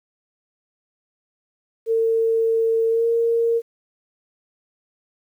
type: tone with pitch glide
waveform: sine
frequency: 452.6 to 462.6 Hz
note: A4 to A#4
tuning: +49 to -13 cents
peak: -16 dBFS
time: 1.86-3.62 s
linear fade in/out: 50 ms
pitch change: +38 cents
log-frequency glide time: 2.89-3.06 s
effects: 9-bit